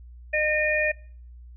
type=harmonic tone; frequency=610 Hz; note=D#5; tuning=34 cents flat; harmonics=1 / 3 / 4; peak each=-25 / -25 / -25 dBFS; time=0.33-0.92 s; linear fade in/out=10 ms; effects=noise-tail reverb RT60 0.5 s tail -23 dB re dry + added 60 Hz sine -42 dBFS peak until 1.56 s